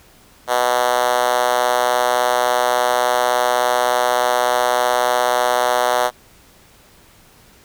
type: tone with high-pass filter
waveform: 5% pulse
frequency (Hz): 123.47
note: B2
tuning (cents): 0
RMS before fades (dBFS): -17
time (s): 0.47-6.11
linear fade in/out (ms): 50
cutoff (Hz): 610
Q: 2.2
effects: pink hiss -49 dBFS RMS until 7.64 s